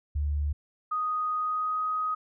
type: tone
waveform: sine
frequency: 73.2 Hz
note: D2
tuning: 5 cents flat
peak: -25 dBFS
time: 0.15-0.53 s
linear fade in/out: 10 ms
type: tone with pitch glide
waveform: sine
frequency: 1244.5 to 1255.3 Hz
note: D#6 to D#6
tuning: 0 to +15 cents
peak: -26 dBFS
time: 0.91-2.15 s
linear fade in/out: 10 ms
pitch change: +15 cents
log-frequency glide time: 1.36-1.83 s
effects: none